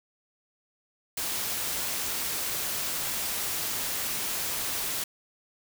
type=noise; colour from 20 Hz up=white; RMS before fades=-31 dBFS; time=1.17-5.04 s; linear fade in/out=5 ms; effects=none